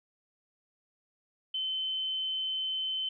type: tone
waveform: sine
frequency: 3066 Hz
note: G7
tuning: 39 cents flat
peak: -30 dBFS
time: 1.54-3.09 s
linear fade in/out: 5 ms
effects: none